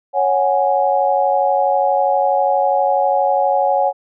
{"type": "chord", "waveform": "sine", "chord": "C# suspended fourth", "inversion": "none", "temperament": "just", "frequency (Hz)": [554.4, 739.2, 831.5], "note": ["C#5", "F#5", "G#5"], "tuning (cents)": [0, -2, 2], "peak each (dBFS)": -17, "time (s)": [0.13, 3.93], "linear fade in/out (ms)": 50, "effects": []}